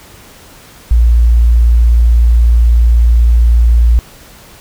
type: tone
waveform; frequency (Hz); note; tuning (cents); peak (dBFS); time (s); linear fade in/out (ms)
sine; 58.1; A#1; -5; -4; 0.91-3.99; 0
effects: pink hiss -38 dBFS RMS until 4.6 s